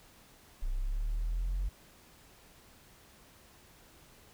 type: linear sweep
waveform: sine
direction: up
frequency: 30.58 to 46.68 Hz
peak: -28 dBFS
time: 0.62-1.69 s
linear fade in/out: 10 ms
effects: tanh soft clip ceiling -28 dBFS + pink hiss -59 dBFS RMS until 4.33 s